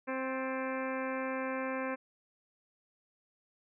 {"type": "harmonic tone with a mistuned harmonic", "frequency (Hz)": 262.6, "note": "C4", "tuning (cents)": 6, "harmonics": [1, 2, 3, 4, 5, 6, 7, 8, 9, 10], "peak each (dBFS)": [-38, -37, -46, -41, -48, -44, -47, -48, -47, -53], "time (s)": [0.07, 1.96], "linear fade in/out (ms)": 20, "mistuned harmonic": 7, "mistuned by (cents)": -60, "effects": []}